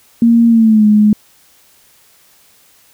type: tone with pitch glide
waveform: sine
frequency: 232.6 to 210.8 Hz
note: A#3 to G#3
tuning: -4 to +26 cents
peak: -5 dBFS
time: 0.22-1.13 s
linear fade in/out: 2 ms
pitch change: -170 cents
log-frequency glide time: 0.48-0.86 s
effects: white hiss -49 dBFS RMS until 2.93 s